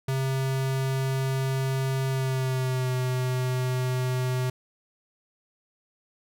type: tone with pitch glide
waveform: square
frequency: 133.3 to 127.5 Hz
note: C3 to C3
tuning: +33 to -44 cents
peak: -25 dBFS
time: 0.08-4.5 s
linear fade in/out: 5 ms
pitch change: -77 cents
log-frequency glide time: 2.09-2.93 s
effects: none